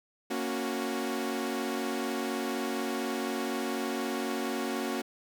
sawtooth chord, F# major, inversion first, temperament equal with one note detuned, 233.1 / 277.2 / 367.4 Hz, A#3 / C#4 / F#4, 0 / 0 / -12 cents, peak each -31 dBFS, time 0.3-5.02 s, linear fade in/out 10 ms, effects none

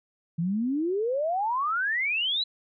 sine exponential sweep, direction up, 160 to 4059 Hz, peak -24 dBFS, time 0.38-2.44 s, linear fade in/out 10 ms, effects none

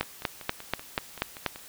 two click trains, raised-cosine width 0.3 ms, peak -9 / -24 dBFS, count 7 / 9, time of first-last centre 0.01-1.463 / 0.03-1.56 s, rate 4.13 / 5.23 Hz, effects white hiss -48 dBFS RMS until 1.68 s

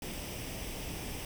pink noise with comb filter, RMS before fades -40 dBFS, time 0.02-1.25 s, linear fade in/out 2 ms, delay 0.36 ms, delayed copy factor +0.55, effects none

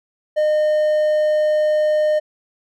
triangle tone, 610 Hz, D#5, 34 cents flat, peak -12 dBFS, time 0.36-2.2 s, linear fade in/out 20 ms, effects none

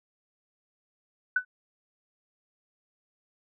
sine tone with exponential decay, 1496 Hz, F#6, 19 cents sharp, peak -18 dBFS, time 1.36-1.45 s, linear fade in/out 5 ms, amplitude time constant 19 ms, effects none

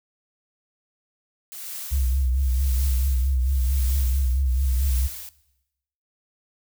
blue noise with tremolo, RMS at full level -33 dBFS, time 1.52-5.29 s, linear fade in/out 0 ms, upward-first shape triangle, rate 0.94 Hz, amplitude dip 90%
sine tone with vibrato, 65.2 Hz, C2, 5 cents flat, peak -19 dBFS, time 1.91-5.08 s, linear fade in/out 20 ms, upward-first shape triangle, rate 4.5 Hz, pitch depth 110 cents each way
effects noise-tail reverb RT60 0.9 s tail -19 dB re dry

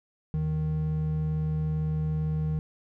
triangle tone pair together, 77.78 / 155.56 Hz, D#2 / D#3, 0 / 0 cents, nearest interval octave, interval 1200 cents, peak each -31 / -24 dBFS, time 0.34-2.59 s, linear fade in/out 0 ms, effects none

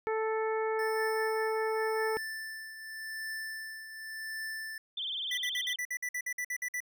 harmonic tone, 440 Hz, A4, in tune, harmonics 1 / 2 / 3 / 4 / 5, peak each -30 / -36 / -40 / -42 / -44 dBFS, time 0.07-2.17 s, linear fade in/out 0 ms
square tone with tremolo, 1765 Hz, A6, 5 cents sharp, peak -36 dBFS, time 0.79-4.78 s, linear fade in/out 2 ms, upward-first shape triangle, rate 0.89 Hz, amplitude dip 65%
sine tone with vibrato, 3322 Hz, G#7, in tune, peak -33 dBFS, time 4.97-5.76 s, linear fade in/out 5 ms, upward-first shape sine, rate 20 Hz, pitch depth 140 cents each way
square tone bursts, 1975.5 Hz, B6, in tune, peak -33 dBFS, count 13, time 5.31-6.804 s, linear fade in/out 5 ms, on 66 ms, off 53 ms
effects none

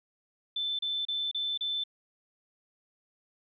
sine tone bursts, 3529 Hz, A7, 4 cents sharp, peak -29 dBFS, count 5, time 0.56-1.838 s, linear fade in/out 5 ms, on 230 ms, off 32 ms, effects none

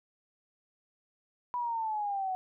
sine exponential sweep, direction down, 987.8 to 740 Hz, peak -30 dBFS, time 1.54-2.35 s, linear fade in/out 0 ms, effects none

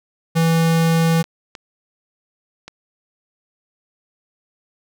square tone, 164.5 Hz, E3, 3 cents flat, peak -14 dBFS, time 0.35-1.23 s, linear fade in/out 20 ms
clicks, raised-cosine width 0.2 ms, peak -17 dBFS, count 3, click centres 1.241 / 1.552 / 2.68 s
effects none

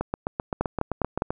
two click trains, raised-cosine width 1 ms, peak -12 / -9 dBFS, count 11 / 4, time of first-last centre 0.01-1.305 / 0.61-1.221 s, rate 7.72 / 4.91 Hz, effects none

